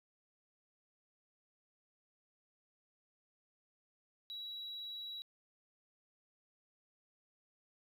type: tone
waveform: triangle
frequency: 3894 Hz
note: B7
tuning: 25 cents flat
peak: -40 dBFS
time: 4.3-5.22 s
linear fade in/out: 0 ms
effects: tanh soft clip ceiling -39 dBFS